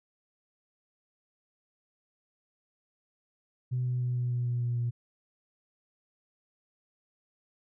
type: tone with pitch steps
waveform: sine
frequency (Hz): 125.5 / 124.63 / 123.77 / 122.92 / 122.07 / 121.23 / 120.39 / 119.56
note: B2 / B2 / B2 / B2 / B2 / B2 / B2 / A#2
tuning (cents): +28 / +16 / +4 / -8 / -20 / -32 / -44 / +44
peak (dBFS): -26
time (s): 3.71-4.91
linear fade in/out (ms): 20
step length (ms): 150
effects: tanh soft clip ceiling -23 dBFS